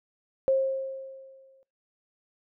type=tone with exponential decay; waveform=sine; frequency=534 Hz; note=C5; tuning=35 cents sharp; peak=-18 dBFS; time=0.48-1.63 s; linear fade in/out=0 ms; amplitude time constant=250 ms; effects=noise-tail reverb RT60 0.3 s tail -24 dB re dry